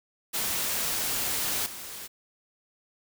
white noise with level steps, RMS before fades -29 / -40 dBFS, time 0.33-2.08 s, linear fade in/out 20 ms, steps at 1.66 s, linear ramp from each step 2 ms, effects none

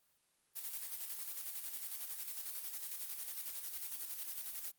blue noise with tremolo, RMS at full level -42 dBFS, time 0.55-4.72 s, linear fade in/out 20 ms, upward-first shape square, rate 11 Hz, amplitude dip 45%, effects white hiss -75 dBFS RMS until 4.78 s + Opus 32 kbps

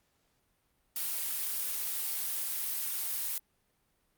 blue noise, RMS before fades -34 dBFS, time 0.96-3.38 s, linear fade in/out 2 ms, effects pink hiss -74 dBFS RMS until 4.17 s + Opus 48 kbps

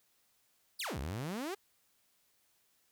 sawtooth exponential two-way sweep, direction down then up, 5330 to 61.74 to 418.1 Hz, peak -33 dBFS, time 0.79-1.55 s, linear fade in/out 10 ms, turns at 0.99 s, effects white hiss -73 dBFS RMS until 2.91 s

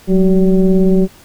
sine tone with frequency modulation, 185 Hz, F#3, in tune, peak -7 dBFS, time 0.07-1.08 s, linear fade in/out 50 ms, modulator 194 Hz, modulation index 1.1, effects pink hiss -43 dBFS RMS until 1.24 s

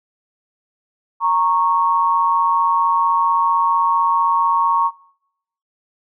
sine tone pair together, 928 / 1103.6 Hz, A#5 / C#6, -8 / -8 cents, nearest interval minor third, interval 300 cents, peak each -17 / -16 dBFS, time 1.2-4.91 s, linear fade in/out 50 ms, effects noise-tail reverb RT60 0.8 s tail -23 dB re dry

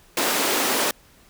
pink high-pass noise, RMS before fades -22 dBFS, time 0.17-0.91 s, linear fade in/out 2 ms, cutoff 260 Hz, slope 24 dB/octave, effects pink hiss -54 dBFS RMS until 1.29 s

